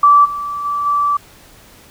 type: tone with level steps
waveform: sine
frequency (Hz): 1160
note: D6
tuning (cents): -22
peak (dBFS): -5 / -20 / -16 / -12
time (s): 0.03-1.17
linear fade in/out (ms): 5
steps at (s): 0.24 / 0.64 / 0.85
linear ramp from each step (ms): 20
effects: pink hiss -44 dBFS RMS until 1.9 s